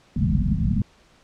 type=low-pass noise; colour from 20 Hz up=white; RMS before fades=-21 dBFS; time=0.16-0.82 s; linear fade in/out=2 ms; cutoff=230 Hz; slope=96 dB/octave; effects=pink hiss -56 dBFS RMS until 1.23 s + low-pass 6000 Hz 12 dB/octave

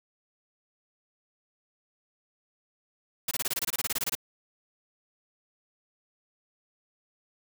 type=noise bursts; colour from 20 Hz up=white; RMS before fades=-29 dBFS; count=16; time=3.28-4.152 s; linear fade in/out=5 ms; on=32 ms; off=24 ms; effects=none

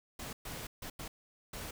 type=noise bursts at uneven times; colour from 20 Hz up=pink; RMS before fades=-43 dBFS; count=5; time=0.19-0.33 / 0.45-0.67 / 0.82-0.9 / 0.99-1.08 / 1.53-1.71 s; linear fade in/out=5 ms; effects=none

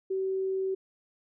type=tone; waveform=sine; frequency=381.7 Hz; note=G4; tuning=46 cents flat; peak=-27 dBFS; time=0.1-0.75 s; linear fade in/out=10 ms; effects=none

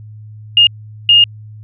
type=tone bursts at uneven times; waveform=sine; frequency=2838 Hz; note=F7; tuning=27 cents sharp; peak=-4 dBFS; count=2; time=0.57-0.67 / 1.09-1.24 s; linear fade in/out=2 ms; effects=added 107 Hz sine -31 dBFS peak until 1.63 s

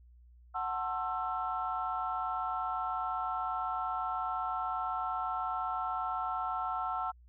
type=chord; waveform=sine; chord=F# half-diminished seventh; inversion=none; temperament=just; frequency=740 / 888 / 1065.6 / 1332 Hz; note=F#5 / A5 / C6 / E6; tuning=0 / +16 / +31 / +18 cents; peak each=-36 / -39 / -40 / -35 dBFS; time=0.54-7.12 s; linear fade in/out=20 ms; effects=tanh soft clip ceiling -22 dBFS + added 60 Hz sine -55 dBFS peak until 7.28 s

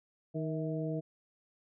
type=harmonic tone with a mistuned harmonic; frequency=156.8 Hz; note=D#3; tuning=14 cents sharp; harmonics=1 / 2 / 3 / 4; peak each=-35 / -38 / -40 / -41 dBFS; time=0.34-1.01 s; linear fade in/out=20 ms; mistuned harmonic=4; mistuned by=+50 cents; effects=none

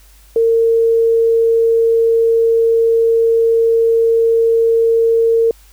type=tone; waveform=sine; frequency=456.9 Hz; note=A#4; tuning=35 cents flat; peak=-9 dBFS; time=0.36-5.51 s; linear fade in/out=2 ms; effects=added 50 Hz sine -43 dBFS peak until 5.72 s + white hiss -49 dBFS RMS until 5.72 s

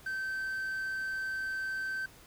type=tone with quantisation; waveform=triangle; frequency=1548 Hz; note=G6; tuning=22 cents flat; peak=-31 dBFS; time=0.06-2.06 s; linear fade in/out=5 ms; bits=10; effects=pink hiss -56 dBFS RMS until 2.26 s

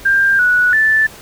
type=tone with pitch steps; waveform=sine; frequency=1592 / 1471 / 1757 Hz; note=G6 / F#6 / A6; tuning=+26 / -11 / -3 cents; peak=-9 dBFS; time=0.05-1.07 s; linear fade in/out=10 ms; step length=340 ms; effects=pink hiss -37 dBFS RMS until 1.21 s

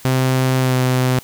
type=tone with pitch glide; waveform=sawtooth; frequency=130 to 127.84 Hz; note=C3 to C3; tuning=-11 to -40 cents; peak=-10 dBFS; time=0.05-1.19 s; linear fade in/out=0 ms; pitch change=-29 cents; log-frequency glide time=0.6-0.75 s; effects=white hiss -42 dBFS RMS until 1.23 s

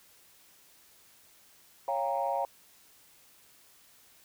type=chord; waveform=sine; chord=G half-diminished seventh; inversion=second; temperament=equal with one note detuned; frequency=554.4 / 698.5 / 798.6 / 932.3 Hz; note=Db5 / F5 / G5 / Bb5; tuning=0 / 0 / +32 / 0 cents; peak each=-33 dBFS; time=1.88-2.45 s; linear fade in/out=2 ms; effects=tanh soft clip ceiling -19 dBFS + white hiss -60 dBFS RMS until 4.24 s

